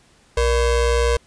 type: ring-modulated tone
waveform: square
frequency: 266.4 Hz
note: C4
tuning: 31 cents sharp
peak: -13 dBFS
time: 0.37-1.17 s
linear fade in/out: 5 ms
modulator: 206 Hz
effects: pink hiss -55 dBFS RMS until 1.26 s + resampled to 22050 Hz